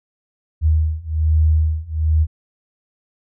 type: beating tone pair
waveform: sine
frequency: 77.78 / 78.98 Hz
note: D#2 / D#2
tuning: 0 / +26 cents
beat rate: 1.2 Hz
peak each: -17 / -16 dBFS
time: 0.61-2.27 s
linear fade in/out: 50 ms
effects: none